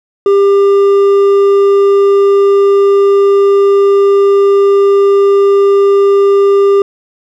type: tone with hard clipping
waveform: sine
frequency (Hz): 398.3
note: G4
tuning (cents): +28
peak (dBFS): -6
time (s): 0.26-6.82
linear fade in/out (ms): 2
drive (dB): 5
effects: none